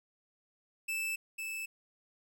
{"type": "tone pair in turn", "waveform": "45% pulse", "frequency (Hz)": [2637, 2628], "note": ["E7", "E7"], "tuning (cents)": [0, -6], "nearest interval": "unison", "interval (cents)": 6, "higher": "first", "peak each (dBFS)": [-33, -37], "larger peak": "first", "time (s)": [[0.88, 1.16], [1.38, 1.66]], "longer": "neither", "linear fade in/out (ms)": 10, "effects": []}